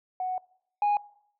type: tone pair in turn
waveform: sine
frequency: 740 / 825.1 Hz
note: F#5 / G#5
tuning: 0 / -12 cents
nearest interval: major second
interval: 188 cents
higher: second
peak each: -27 / -19 dBFS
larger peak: second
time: 0.2-0.38 / 0.82-0.97 s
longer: first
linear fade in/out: 2 ms
effects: noise-tail reverb RT60 0.7 s tail -22 dB re dry + tanh soft clip ceiling -20 dBFS